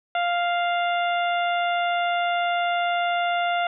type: harmonic tone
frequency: 698.5 Hz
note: F5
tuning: in tune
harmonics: 1 / 2 / 3 / 4 / 5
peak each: -22 / -28 / -32 / -34 / -36 dBFS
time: 0.15-3.67 s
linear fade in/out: 2 ms
effects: none